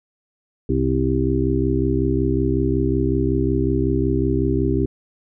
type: harmonic tone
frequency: 65.41 Hz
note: C2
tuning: in tune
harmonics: 1 / 2 / 4 / 5 / 6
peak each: -23 / -23 / -23 / -23 / -23 dBFS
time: 0.69-4.86 s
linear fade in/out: 5 ms
effects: none